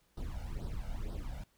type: noise with flanger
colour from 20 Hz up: brown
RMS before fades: -39 dBFS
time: 0.17-1.44 s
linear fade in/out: 5 ms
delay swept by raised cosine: 0.21 to 1.41 ms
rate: 2.1 Hz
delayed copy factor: +0.85
effects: pink hiss -72 dBFS RMS until 1.57 s